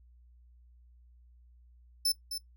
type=tone with echo; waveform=sawtooth; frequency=5280 Hz; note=E8; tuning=2 cents sharp; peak=-23 dBFS; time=2.05-2.12 s; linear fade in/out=5 ms; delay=260 ms; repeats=1; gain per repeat=-9 dB; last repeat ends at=2.38 s; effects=noise-tail reverb RT60 0.1 s tail -18 dB re dry + added 60 Hz sine -56 dBFS peak until 2.56 s